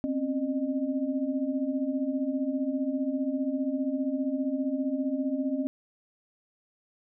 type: tone cluster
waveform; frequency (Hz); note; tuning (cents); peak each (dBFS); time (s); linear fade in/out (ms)
sine; 256 / 271.1 / 609; C4 / C#4 / D#5; -38 / -38 / -37; -32 / -28 / -36; 0.04-5.67; 0
effects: none